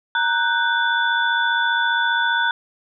sine tone cluster, 932 / 1485 / 1580 / 3477 Hz, A#5 / F#6 / G6 / A7, -1 / +6 / +13 / -21 cents, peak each -22 / -19 / -27 / -26 dBFS, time 0.15-2.51 s, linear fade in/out 2 ms, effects none

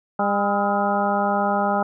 harmonic tone with a mistuned harmonic, 201.8 Hz, G#3, 49 cents flat, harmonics 1 / 2 / 3 / 4 / 5 / 6 / 7, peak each -25 / -30 / -25 / -22 / -30 / -27 / -31 dBFS, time 0.19-1.83 s, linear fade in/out 5 ms, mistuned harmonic 6, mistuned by +80 cents, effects none

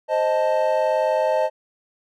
triangle chord, A diminished, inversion first, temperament equal, 523.3 / 622.3 / 880 Hz, C5 / Eb5 / A5, 0 / 0 / 0 cents, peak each -21 / -18 / -22 dBFS, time 0.08-1.5 s, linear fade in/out 50 ms, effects none

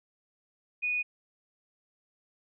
sine tone, 2475 Hz, D#7, 10 cents flat, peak -27 dBFS, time 0.82-1.03 s, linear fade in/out 20 ms, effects none

